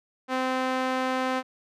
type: tone with band-pass filter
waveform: sawtooth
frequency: 258.6 Hz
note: C4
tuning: 20 cents flat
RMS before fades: -27 dBFS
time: 0.28-1.43 s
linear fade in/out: 50 ms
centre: 1100 Hz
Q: 0.64
effects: none